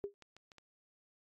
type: tone with exponential decay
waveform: sine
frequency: 403 Hz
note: G4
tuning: 48 cents sharp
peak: -32 dBFS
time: 0.04-0.14 s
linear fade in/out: 0 ms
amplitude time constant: 21 ms
type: clicks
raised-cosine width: 0.2 ms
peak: -38 dBFS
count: 4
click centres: 0.223 / 0.366 / 0.518 / 0.583 s
effects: AAC 32 kbps